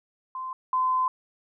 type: tone pair in turn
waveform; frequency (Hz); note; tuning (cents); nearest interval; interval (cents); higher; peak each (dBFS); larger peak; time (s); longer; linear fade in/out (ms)
sine; 1036 / 1025.9; C6 / C6; -17 / -34; unison; 17; first; -31 / -21; second; 0.35-0.53 / 0.73-1.08; second; 2
effects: none